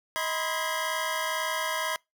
25% pulse tone cluster, 632 / 977 / 1039 / 1638 Hz, D#5 / B5 / C6 / G#6, +27 / -19 / -12 / -24 cents, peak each -30 dBFS, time 0.16-1.96 s, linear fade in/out 0 ms, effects noise-tail reverb RT60 0.2 s tail -25 dB re dry

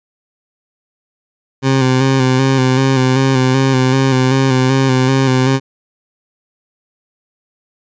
20% pulse tone with vibrato, 131.5 Hz, C3, 9 cents sharp, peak -5 dBFS, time 1.62-5.6 s, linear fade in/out 50 ms, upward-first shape square, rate 2.6 Hz, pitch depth 32 cents each way, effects resampled to 16000 Hz

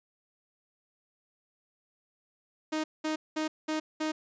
sawtooth tone bursts, 311.1 Hz, D#4, in tune, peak -25 dBFS, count 5, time 2.72-4.12 s, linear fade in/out 10 ms, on 120 ms, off 200 ms, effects resampled to 16000 Hz

